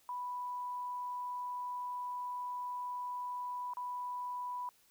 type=tone with dropouts; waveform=sine; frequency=987.8 Hz; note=B5; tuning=in tune; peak=-37 dBFS; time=0.09-4.69 s; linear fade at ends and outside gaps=1 ms; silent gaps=3.736-3.77 s; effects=white hiss -68 dBFS RMS until 4.9 s